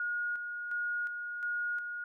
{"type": "tone with tremolo", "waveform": "sine", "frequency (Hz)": 1438, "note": "F#6", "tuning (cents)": -50, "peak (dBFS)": -31, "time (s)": [0, 2.04], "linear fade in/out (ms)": 2, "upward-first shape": "square", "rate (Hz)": 1.4, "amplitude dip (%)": 45, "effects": []}